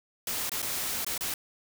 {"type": "noise with dropouts", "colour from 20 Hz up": "white", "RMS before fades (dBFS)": -32, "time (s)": [0.27, 1.34], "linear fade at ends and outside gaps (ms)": 2, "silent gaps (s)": [[0.495, 0.517], [0.619, 0.626], [1.047, 1.065], [1.178, 1.208]], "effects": []}